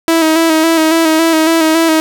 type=tone with vibrato; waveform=sawtooth; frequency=322.7 Hz; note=E4; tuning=37 cents flat; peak=-4 dBFS; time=0.08-2 s; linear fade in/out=0 ms; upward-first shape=square; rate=3.6 Hz; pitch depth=33 cents each way; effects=none